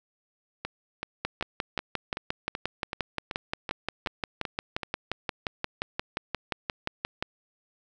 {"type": "two click trains", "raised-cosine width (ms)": 0.3, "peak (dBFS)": [-16, -12], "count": [12, 35], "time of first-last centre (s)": [[0.65, 4.833], [1.25, 7.225]], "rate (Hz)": [2.63, 5.69], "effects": []}